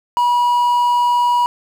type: tone with quantisation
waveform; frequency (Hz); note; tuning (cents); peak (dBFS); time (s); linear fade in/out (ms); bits
triangle; 969; B5; -33; -10; 0.17-1.46; 0; 6
effects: none